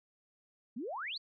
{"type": "exponential sweep", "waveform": "sine", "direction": "up", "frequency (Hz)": [207.7, 4699], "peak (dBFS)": -37, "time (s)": [0.76, 1.18], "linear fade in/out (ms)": 10, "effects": []}